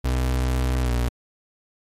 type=tone with pitch glide; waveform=35% pulse; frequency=63.3 to 60.51 Hz; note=B1 to B1; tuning=+43 to -35 cents; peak=-18 dBFS; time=0.04-1.09 s; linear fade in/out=10 ms; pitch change=-78 cents; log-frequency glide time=0.83-0.9 s; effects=MP3 64 kbps